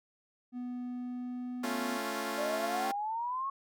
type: tone with pitch glide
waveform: triangle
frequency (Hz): 246.9 to 249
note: B3 to B3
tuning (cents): 0 to +14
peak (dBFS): -34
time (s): 0.52-2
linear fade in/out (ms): 50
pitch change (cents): +14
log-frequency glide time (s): 0.85-1.86
type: chord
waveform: 10% pulse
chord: A augmented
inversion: none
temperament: equal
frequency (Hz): 220 / 277.2 / 349.2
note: A3 / C#4 / E#4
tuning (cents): 0 / 0 / 0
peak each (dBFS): -30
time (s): 1.63-2.92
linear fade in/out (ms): 10
type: exponential sweep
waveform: sine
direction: up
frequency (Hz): 583 to 1108.7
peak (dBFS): -32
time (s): 2.38-3.5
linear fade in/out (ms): 5
effects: none